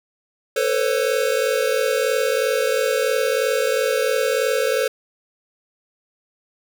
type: tone cluster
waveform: square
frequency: 443.9 / 503 / 546 Hz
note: A4 / B4 / C#5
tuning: +15 / +32 / -26 cents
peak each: -23 dBFS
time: 0.56-4.88 s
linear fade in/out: 5 ms
effects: none